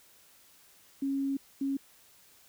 sine tone bursts at uneven times, 274.3 Hz, C#4, 18 cents flat, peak -28 dBFS, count 2, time 1.02-1.37 / 1.61-1.77 s, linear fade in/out 5 ms, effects white hiss -60 dBFS RMS until 2.48 s

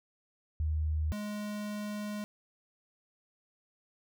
sine / square tone pair in turn, 77.4 / 208.6 Hz, D#2 / G#3, -9 / +8 cents, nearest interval octave + perfect fourth, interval 1717 cents, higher second, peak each -28 / -36 dBFS, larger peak first, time 0.6-1.12 / 1.12-2.24 s, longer second, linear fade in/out 0 ms, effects none

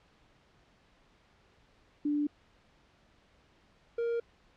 sine / triangle tone pair in turn, 293.7 / 467.5 Hz, D4 / A#4, 0 / +5 cents, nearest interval minor sixth, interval 805 cents, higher second, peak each -27 dBFS, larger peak neither, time 2.05-2.27 / 3.98-4.2 s, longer neither, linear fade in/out 5 ms, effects pink hiss -65 dBFS RMS until 4.56 s + low-pass 4000 Hz 12 dB/octave

